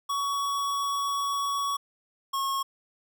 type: tone pair in turn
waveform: square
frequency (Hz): 1123 / 1089.1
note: C#6 / C#6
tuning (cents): +22 / -31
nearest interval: minor second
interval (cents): 53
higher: first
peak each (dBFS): -27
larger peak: neither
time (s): 0.09-1.77 / 2.33-2.63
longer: first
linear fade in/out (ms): 10
effects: none